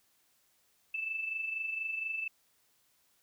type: tone with amplitude modulation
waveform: sine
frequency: 2637 Hz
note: E7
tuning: in tune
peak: -31 dBFS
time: 0.94-2.28 s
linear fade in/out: 5 ms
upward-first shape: sine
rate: 24.2 Hz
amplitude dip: 55%
effects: white hiss -71 dBFS RMS until 3.22 s